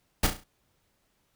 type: noise with echo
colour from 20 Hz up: pink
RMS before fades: -22 dBFS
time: 0.23-0.27 s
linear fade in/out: 5 ms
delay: 34 ms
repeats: 5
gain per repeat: -7 dB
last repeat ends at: 0.44 s
effects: pink hiss -72 dBFS RMS until 1.35 s